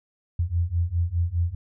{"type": "beating tone pair", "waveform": "sine", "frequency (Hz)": [83.5, 88.4], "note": ["E2", "F2"], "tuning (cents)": [23, 22], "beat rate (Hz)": 4.9, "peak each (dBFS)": [-25, -24], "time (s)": [0.39, 1.55], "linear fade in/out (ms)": 5, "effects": []}